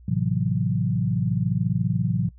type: chord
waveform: sine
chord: F# half-diminished seventh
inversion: first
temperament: equal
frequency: 110 / 130.81 / 164.81 / 185 Hz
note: A2 / C3 / E3 / F#3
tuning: 0 / 0 / 0 / 0 cents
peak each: -26 dBFS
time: 0.08-2.29 s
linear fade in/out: 5 ms
effects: noise-tail reverb RT60 0.1 s tail -22 dB re dry + added 60 Hz sine -45 dBFS peak until 2.38 s